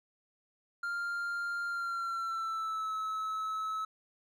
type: tone with pitch glide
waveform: triangle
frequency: 1396.9 to 1295.8 Hz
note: F6 to E6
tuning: 0 to -30 cents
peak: -31 dBFS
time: 0.83-3.85 s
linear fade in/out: 5 ms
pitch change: -130 cents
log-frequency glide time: 1.67-2.93 s
effects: none